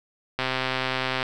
click train, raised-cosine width 0.3 ms, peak -9 dBFS, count 110, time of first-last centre 0.39-1.228 s, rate 130 Hz, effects none

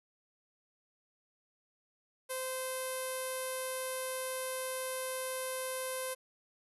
sawtooth tone with low-pass filter, 518 Hz, C5, 17 cents flat, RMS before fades -38 dBFS, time 2.29-6.15 s, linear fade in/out 20 ms, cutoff 11000 Hz, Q 9.1, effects none

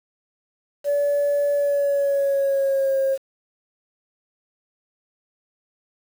sine tone with pitch glide, 574 to 538.7 Hz, D5 to C#5, -40 to -50 cents, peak -16 dBFS, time 0.84-3.18 s, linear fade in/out 50 ms, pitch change -110 cents, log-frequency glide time 1.54-2.98 s, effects tanh soft clip ceiling -15 dBFS + 7-bit

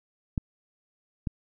clicks, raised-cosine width 5 ms, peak -14 / -16 dBFS, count 2, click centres 0.378 / 1.272 s, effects none

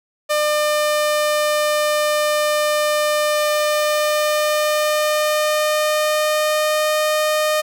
sawtooth tone with pitch glide, 600 to 612.6 Hz, D5 to D#5, +37 to -27 cents, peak -12 dBFS, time 0.29-7.62 s, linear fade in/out 20 ms, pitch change +36 cents, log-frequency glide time 3.26-6.95 s, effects none

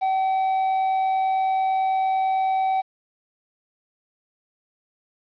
triangle tone with amplitude modulation, 763 Hz, G5, 47 cents flat, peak -16 dBFS, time 0.01-2.82 s, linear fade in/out 20 ms, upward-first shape sine, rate 109 Hz, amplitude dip 25%, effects resampled to 11025 Hz + 9-bit

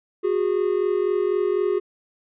triangle tone pair together, 365.4 / 409.4 Hz, F#4 / G#4, -22 / -25 cents, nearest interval major second, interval 197 cents, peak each -20 dBFS, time 0.23-1.8 s, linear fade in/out 20 ms, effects resampled to 8000 Hz

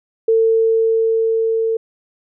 sine tone with level ramp, 450 Hz, A4, 39 cents sharp, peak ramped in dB -10 to -15 dBFS, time 0.28-1.77 s, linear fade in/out 5 ms, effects none

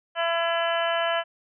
harmonic tone, 335.6 Hz, E4, 31 cents sharp, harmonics 2 / 3 / 4 / 5 / 6 / 7 / 8 / 9, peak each -25 / -31 / -31 / -30 / -38 / -39 / -38 / -32 dBFS, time 0.15-1.24 s, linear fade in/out 50 ms, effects none

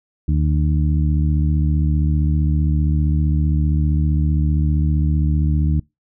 harmonic tone, 75.3 Hz, D2, 44 cents sharp, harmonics 1 / 2 / 3 / 4, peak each -16 / -19 / -27 / -28 dBFS, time 0.28-5.8 s, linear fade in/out 5 ms, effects noise-tail reverb RT60 0.2 s tail -24 dB re dry

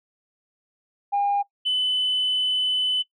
sine tone pair in turn, 808 / 3013 Hz, G#5 / F#7, -48 / +31 cents, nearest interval octave + major seventh, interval 2279 cents, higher second, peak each -18 / -18 dBFS, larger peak neither, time 1.12-1.43 / 1.65-3.03 s, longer second, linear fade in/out 20 ms, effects noise-tail reverb RT60 0.1 s tail -20 dB re dry + tanh soft clip ceiling -16 dBFS

